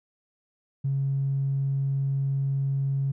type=tone with tanh clipping; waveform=triangle; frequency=137.2 Hz; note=C#3; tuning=17 cents flat; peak=-23 dBFS; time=0.84-3.12 s; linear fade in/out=10 ms; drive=4 dB; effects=none